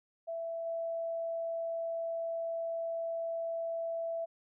sine tone with level steps, 664 Hz, E5, 12 cents sharp, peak -35 / -33 dBFS, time 0.27-4.26 s, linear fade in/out 20 ms, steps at 0.65 s, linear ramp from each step 20 ms, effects none

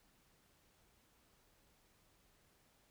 silence, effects pink hiss -72 dBFS RMS until 2.9 s

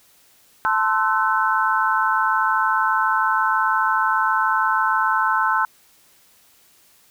sine chord, F# half-diminished seventh, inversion first, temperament equal with one note detuned, 880 / 1046.5 / 1318.5 / 1512.8 Hz, A5 / C6 / E6 / F#6, 0 / 0 / 0 / +38 cents, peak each -22 dBFS, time 0.65-5.65 s, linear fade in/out 0 ms, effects white hiss -55 dBFS RMS until 7.1 s

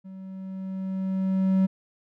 triangle tone with level ramp, 190 Hz, F#3, 46 cents sharp, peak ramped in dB -37 to -15 dBFS, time 0.04-1.67 s, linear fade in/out 20 ms, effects none

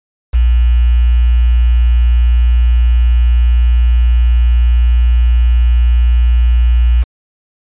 sine tone with quantisation, 59.6 Hz, A#1, 39 cents sharp, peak -6 dBFS, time 0.33-7.04 s, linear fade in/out 20 ms, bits 5, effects resampled to 8000 Hz

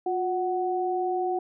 sine tone pair together, 358.7 / 743.6 Hz, F4 / F#5, +46 / +8 cents, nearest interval octave + minor second, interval 1262 cents, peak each -27 dBFS, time 0.06-1.39 s, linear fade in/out 5 ms, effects none

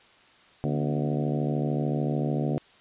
harmonic tone with a mistuned harmonic, 73.42 Hz, D2, in tune, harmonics 2 / 3 / 4 / 5 / 6 / 7 / 8 / 9 / 10, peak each -27 / -31 / -33 / -35 / -37 / -38 / -39 / -40 / -41 dBFS, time 0.64-2.58 s, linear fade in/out 0 ms, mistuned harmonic 3, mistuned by +100 cents, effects white hiss -56 dBFS RMS until 2.8 s + resampled to 8000 Hz

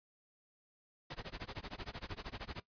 pink noise with tremolo, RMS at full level -42 dBFS, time 1.1-2.6 s, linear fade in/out 5 ms, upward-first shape sine, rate 13 Hz, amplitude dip 100%, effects noise-tail reverb RT60 0.1 s tail -17 dB re dry + resampled to 11025 Hz

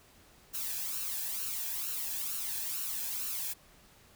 blue noise with flanger, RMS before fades -36 dBFS, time 0.53-3.54 s, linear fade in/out 20 ms, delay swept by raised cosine 0.71 to 1.22 ms, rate 2.2 Hz, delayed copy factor +0.65, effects pink hiss -60 dBFS RMS until 4.15 s

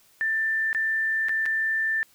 sine tone with dropouts, 1778 Hz, A6, 18 cents sharp, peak -22 dBFS, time 0.21-2.03 s, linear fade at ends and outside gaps 0 ms, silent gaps 0.73-0.748 / 1.285-1.293 / 1.456-1.461 s, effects white hiss -59 dBFS RMS until 2.14 s

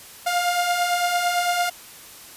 sawtooth beating tone pair, 698.5 / 707.4 Hz, F5 / F5, 0 / +22 cents, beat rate 8.9 Hz, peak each -23 / -17 dBFS, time 0.26-1.7 s, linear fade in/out 10 ms, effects white hiss -43 dBFS RMS until 2.36 s + resampled to 32000 Hz

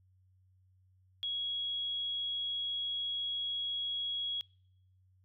sine tone, 3322 Hz, G#7, in tune, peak -33 dBFS, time 1.23-4.41 s, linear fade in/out 0 ms, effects noise-tail reverb RT60 0.8 s tail -25 dB re dry + added 93 Hz sine -64 dBFS peak until 5.24 s

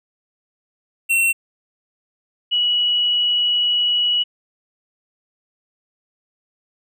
square / sine tone pair in turn, 2717 / 2928 Hz, F7 / F#7, -48 / -19 cents, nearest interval minor second, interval 129 cents, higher second, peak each -15 dBFS, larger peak neither, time 1.09-1.33 / 2.51-4.24 s, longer second, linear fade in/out 20 ms, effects none

